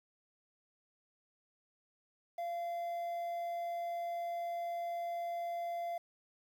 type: tone with quantisation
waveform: triangle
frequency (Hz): 688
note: F5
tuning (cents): -26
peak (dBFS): -34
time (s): 2.38-5.98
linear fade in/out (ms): 5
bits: 10
effects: none